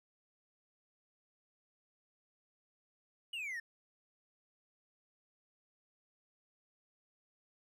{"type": "exponential sweep", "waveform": "triangle", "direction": "down", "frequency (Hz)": [2960, 1760], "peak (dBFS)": -37, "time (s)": [3.33, 3.6], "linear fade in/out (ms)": 5, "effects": []}